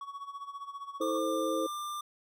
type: tone with tremolo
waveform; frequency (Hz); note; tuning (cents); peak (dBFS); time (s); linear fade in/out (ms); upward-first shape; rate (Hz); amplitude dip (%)
triangle; 1121; C#6; +19; -35; 0.01-1.19; 2; sine; 15; 75
type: chord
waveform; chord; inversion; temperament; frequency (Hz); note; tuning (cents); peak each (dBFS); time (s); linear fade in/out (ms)
sine; A minor; second; equal with one note detuned; 323.2 / 440 / 523.3; E4 / A4 / C5; -34 / 0 / 0; -33 / -36 / -32; 1-1.67; 10
type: tone with pitch glide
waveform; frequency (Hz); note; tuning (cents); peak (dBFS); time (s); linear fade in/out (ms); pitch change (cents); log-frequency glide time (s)
square; 1200 to 1191; D6 to D6; +37 to +24; -36; 1.01-2.01; 5; -13; 1.18-1.32
effects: none